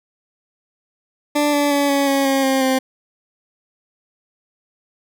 20% pulse tone with pitch steps, 293.7 / 289 / 284.4 / 279.8 / 275.3 / 270.9 / 266.5 / 262.3 Hz, D4 / D4 / C#4 / C#4 / C#4 / C#4 / C4 / C4, 0 / -28 / +45 / +16 / -12 / -40 / +32 / +4 cents, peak -10 dBFS, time 1.35-2.79 s, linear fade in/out 10 ms, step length 180 ms, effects none

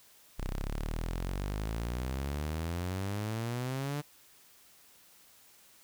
sawtooth exponential sweep, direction up, 30.87 to 148.8 Hz, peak -29 dBFS, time 0.38-4.02 s, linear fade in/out 20 ms, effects white hiss -60 dBFS RMS until 5.83 s

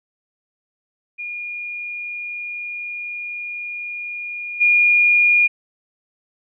sine tone with level steps, 2428 Hz, D#7, 43 cents flat, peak -26 / -11 dBFS, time 1.18-5.48 s, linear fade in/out 20 ms, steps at 4.6 s, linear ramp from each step 20 ms, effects none

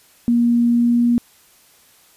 sine tone with pitch glide, 237.2 to 238.8 Hz, A#3 to A#3, +30 to +42 cents, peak -12 dBFS, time 0.28-1.18 s, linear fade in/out 0 ms, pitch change +12 cents, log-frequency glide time 0.69-1.07 s, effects white hiss -52 dBFS RMS until 2.16 s + resampled to 32000 Hz

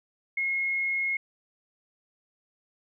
sine tone, 2160 Hz, C#7, 45 cents flat, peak -25 dBFS, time 0.37-1.17 s, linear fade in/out 5 ms, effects none

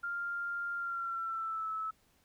sine tone with pitch glide, 1396.9 to 1303.4 Hz, F6 to E6, 0 to -20 cents, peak -34 dBFS, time 0.03-1.91 s, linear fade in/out 10 ms, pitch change -120 cents, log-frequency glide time 0.75-1.71 s, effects pink hiss -70 dBFS RMS until 2.24 s

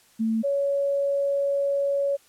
sine tone pair in turn, 223.2 / 560.3 Hz, A3 / C#5, +25 / +18 cents, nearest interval octave + major third, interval 1593 cents, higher second, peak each -21 dBFS, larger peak neither, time 0.19-0.43 / 0.43-2.17 s, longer second, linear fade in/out 20 ms, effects white hiss -58 dBFS RMS until 2.28 s + low-pass 12000 Hz 12 dB/octave

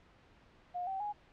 sine tone with pitch steps, 714 / 769.7 / 829.7 Hz, F5 / G5 / G#5, +38 / -32 / -2 cents, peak -35 dBFS, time 0.74-1.13 s, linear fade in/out 20 ms, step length 130 ms, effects pink hiss -63 dBFS RMS until 1.32 s + low-pass 3000 Hz 12 dB/octave

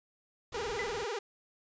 pink noise, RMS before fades -46 dBFS, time 0.52-1.05 s, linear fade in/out 5 ms
sawtooth tone with vibrato, 440 Hz, A4, in tune, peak -30 dBFS, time 0.54-1.19 s, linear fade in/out 5 ms, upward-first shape sine, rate 20 Hz, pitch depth 190 cents each way
sine tone with exponential decay, 2004 Hz, B6, 25 cents sharp, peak -31 dBFS, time 0.79-0.98 s, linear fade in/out 2 ms, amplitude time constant 40 ms
effects resampled to 16000 Hz

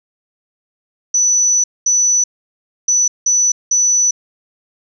sine tone bursts at uneven times, 5960 Hz, F#8, 12 cents sharp, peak -10 dBFS, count 5, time 1.14-1.64 / 1.86-2.24 / 2.88-3.08 / 3.26-3.52 / 3.71-4.11 s, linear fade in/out 5 ms, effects none

